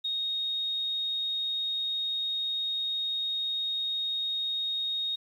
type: tone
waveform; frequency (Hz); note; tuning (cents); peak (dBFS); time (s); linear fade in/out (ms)
sine; 3729; A#7; 0; -28; 0.04-5.16; 10
effects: 10-bit